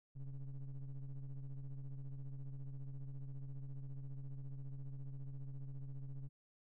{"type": "ring-modulated tone", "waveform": "triangle", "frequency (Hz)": 70.8, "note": "C#2", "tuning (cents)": 37, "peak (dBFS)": -38, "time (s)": [0.15, 6.29], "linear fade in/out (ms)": 20, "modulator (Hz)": 63.5, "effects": []}